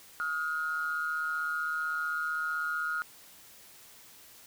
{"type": "tone pair together", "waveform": "sine", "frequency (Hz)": [1271.3, 1427], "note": ["D#6", "F6"], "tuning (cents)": [37, 37], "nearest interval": "major second", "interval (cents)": 200, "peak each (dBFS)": [-35, -30], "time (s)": [0.2, 3.02], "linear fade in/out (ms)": 0, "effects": ["tanh soft clip ceiling -23 dBFS", "white hiss -54 dBFS RMS until 4.46 s"]}